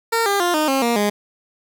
15% pulse tone with pitch steps, 458 / 401 / 351.1 / 307.4 / 269.2 / 235.7 / 206.4 Hz, A#4 / G4 / F4 / D#4 / C4 / A#3 / G#3, -31 / +39 / +9 / -21 / +49 / +19 / -10 cents, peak -10 dBFS, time 0.12-1.1 s, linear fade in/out 10 ms, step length 140 ms, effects none

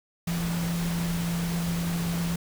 sine tone in noise, 170.1 Hz, F3, 45 cents flat, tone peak -26 dBFS, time 0.27-2.36 s, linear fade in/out 5 ms, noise pink, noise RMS -35 dBFS, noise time 0.27-2.36 s, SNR +6 dB, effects none

